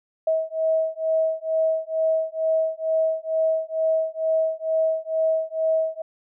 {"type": "beating tone pair", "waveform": "sine", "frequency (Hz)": [640, 642.2], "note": ["D#5", "E5"], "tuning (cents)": [49, -45], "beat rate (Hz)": 2.2, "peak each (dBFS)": -23, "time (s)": [0.27, 6.02], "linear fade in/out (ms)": 5, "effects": []}